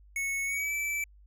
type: tone with pitch glide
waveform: square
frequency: 2205 to 2317 Hz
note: C#7 to D7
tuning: -10 to -24 cents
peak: -30 dBFS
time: 0.16-1.04 s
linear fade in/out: 2 ms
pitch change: +86 cents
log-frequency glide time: 0.45-0.73 s
effects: added 50 Hz sine -53 dBFS peak until 1.26 s